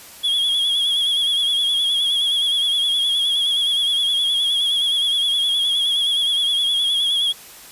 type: tone with vibrato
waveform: triangle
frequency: 3333 Hz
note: G#7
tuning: 5 cents sharp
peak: -15 dBFS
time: 0.23-7.33 s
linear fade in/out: 20 ms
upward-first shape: sine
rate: 9.6 Hz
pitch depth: 54 cents each way
effects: white hiss -41 dBFS RMS until 7.71 s + resampled to 32000 Hz